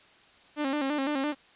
sawtooth tone with vibrato, 283.4 Hz, C#4, 38 cents sharp, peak -23 dBFS, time 0.56-1.35 s, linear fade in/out 50 ms, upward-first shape square, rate 5.9 Hz, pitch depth 86 cents each way, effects white hiss -57 dBFS RMS until 1.55 s + resampled to 8000 Hz

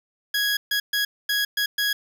20% pulse tone bursts at uneven times, 1661.2 Hz, G#6, in tune, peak -16 dBFS, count 6, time 0.34-0.57 / 0.71-0.8 / 0.93-1.05 / 1.29-1.45 / 1.57-1.66 / 1.78-1.93 s, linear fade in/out 5 ms, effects none

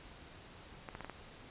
clicks, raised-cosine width 0.5 ms, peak -28 dBFS, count 5, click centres 0.888 / 0.951 / 1.007 / 1.046 / 1.097 s, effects pink hiss -54 dBFS RMS until 1.5 s + resampled to 8000 Hz

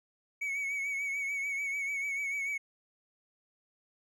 triangle tone with vibrato, 2238 Hz, C#7, 16 cents sharp, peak -30 dBFS, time 0.41-2.58 s, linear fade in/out 10 ms, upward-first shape triangle, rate 6.8 Hz, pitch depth 54 cents each way, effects none

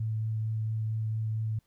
sine tone with vibrato, 110 Hz, A2, in tune, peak -28 dBFS, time 0-1.59 s, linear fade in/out 5 ms, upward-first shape triangle, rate 4.4 Hz, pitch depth 11 cents each way, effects pink hiss -73 dBFS RMS until 1.66 s

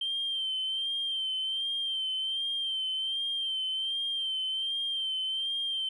sine tone with vibrato, 3136 Hz, G7, in tune, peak -28 dBFS, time 0.01-5.89 s, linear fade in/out 5 ms, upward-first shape sine, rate 1.3 Hz, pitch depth 42 cents each way, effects tanh soft clip ceiling -25 dBFS

